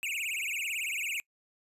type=tone with vibrato; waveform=square; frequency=2489 Hz; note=D#7; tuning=in tune; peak=-32 dBFS; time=0.03-1.2 s; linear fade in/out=0 ms; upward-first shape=triangle; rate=18 Hz; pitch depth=270 cents each way; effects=noise-tail reverb RT60 0.1 s tail -26 dB re dry + resampled to 32000 Hz